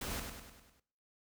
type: noise with echo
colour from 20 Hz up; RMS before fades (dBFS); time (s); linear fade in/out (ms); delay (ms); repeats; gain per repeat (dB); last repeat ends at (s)
pink; -40; 0.01-0.2; 5; 100; 6; -5; 0.8
effects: noise-tail reverb RT60 0.6 s tail -19 dB re dry